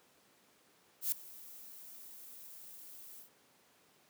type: noise with ADSR envelope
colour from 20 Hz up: violet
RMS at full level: -31 dBFS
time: 1.01-3.3 s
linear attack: 110 ms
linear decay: 4 ms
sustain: -21 dB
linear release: 110 ms
effects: pink hiss -67 dBFS RMS until 4.09 s + high-pass 200 Hz 12 dB/octave